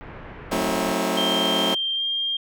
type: low-pass noise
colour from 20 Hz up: pink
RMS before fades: -39 dBFS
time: 0.01-0.92 s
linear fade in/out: 0 ms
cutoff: 2300 Hz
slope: 24 dB/octave
type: chord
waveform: 15% pulse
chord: F# diminished seventh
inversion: none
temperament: just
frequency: 185 / 222 / 266.4 / 319.7 Hz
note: F#3 / A3 / C4 / Eb4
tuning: 0 / +16 / +31 / +47 cents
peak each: -21 dBFS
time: 0.51-1.75 s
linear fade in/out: 10 ms
type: tone with pitch glide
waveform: sine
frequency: 3169 to 3204 Hz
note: G7 to G7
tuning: +18 to +37 cents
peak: -22 dBFS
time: 1.17-2.37 s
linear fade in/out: 5 ms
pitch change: +19 cents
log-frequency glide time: 1.95-2.03 s
effects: none